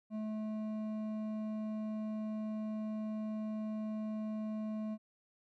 sine tone with hard clipping, 215.9 Hz, A3, 33 cents flat, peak -38 dBFS, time 0.1-4.98 s, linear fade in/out 50 ms, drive 8 dB, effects none

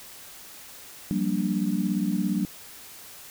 sine chord, G minor seventh, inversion third, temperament equal with one note detuned, 178.59 / 196 / 233.1 / 293.7 Hz, F3 / G3 / Bb3 / D4, +39 / 0 / 0 / 0 cents, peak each -30 / -26 / -30 / -30 dBFS, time 1.11-2.45 s, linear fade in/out 0 ms, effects white hiss -45 dBFS RMS until 3.3 s

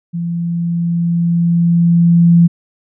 sine tone with level ramp, 170.3 Hz, F3, 43 cents flat, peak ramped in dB -17 to -4 dBFS, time 0.13-2.48 s, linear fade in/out 20 ms, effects none

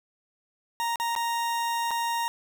40% pulse tone with dropouts, 932.3 Hz, A#5, in tune, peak -25 dBFS, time 0.8-2.28 s, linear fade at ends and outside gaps 0 ms, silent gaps 0.958-0.999 / 1.152-1.162 / 1.908-1.913 s, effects none

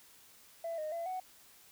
sine tone with pitch steps, 667 / 617 / 675 / 743 Hz, E5 / D#5 / E5 / F#5, +20 / -15 / +41 / +7 cents, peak -34 dBFS, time 0.64-1.2 s, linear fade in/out 5 ms, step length 140 ms, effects tanh soft clip ceiling -33 dBFS + white hiss -60 dBFS RMS until 1.71 s

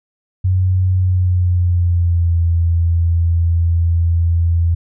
sine tone with pitch glide, 92.5 to 84.33 Hz, F#2 to E2, 0 to +40 cents, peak -11 dBFS, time 0.44-4.75 s, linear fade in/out 10 ms, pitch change -160 cents, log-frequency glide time 0.97-2.39 s, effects none

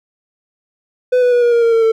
triangle tone with pitch steps, 501 / 493 / 485.1 / 477.3 / 469.6 / 462.1 / 454.7 / 447.4 Hz, B4 / B4 / B4 / A#4 / A#4 / A#4 / A#4 / A4, +25 / -3 / -31 / +41 / +13 / -15 / -43 / +29 cents, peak -7 dBFS, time 1.12-1.92 s, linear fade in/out 10 ms, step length 100 ms, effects none

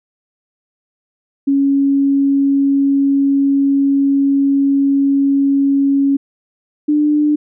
sine tone pair in turn, 277.2 / 298 Hz, C#4 / D4, 0 / +25 cents, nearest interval minor second, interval 125 cents, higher second, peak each -10 dBFS, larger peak neither, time 1.47-6.17 / 6.88-7.36 s, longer first, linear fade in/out 10 ms, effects none

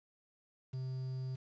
triangle tone with quantisation, 130 Hz, C3, 11 cents flat, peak -35 dBFS, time 0.73-1.36 s, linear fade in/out 10 ms, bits 10, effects resampled to 16000 Hz

